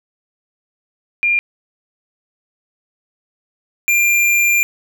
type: tone pair in turn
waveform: sine / square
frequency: 2400 / 2388 Hz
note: D7 / D7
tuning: +37 / +28 cents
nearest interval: unison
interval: 9 cents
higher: first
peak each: -12 dBFS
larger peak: neither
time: 1.23-1.39 / 3.88-4.63 s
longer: second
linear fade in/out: 0 ms
effects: none